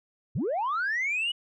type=linear sweep; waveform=sine; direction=up; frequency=86 to 2960 Hz; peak=-24 dBFS; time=0.35-1.32 s; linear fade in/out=10 ms; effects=tanh soft clip ceiling -23 dBFS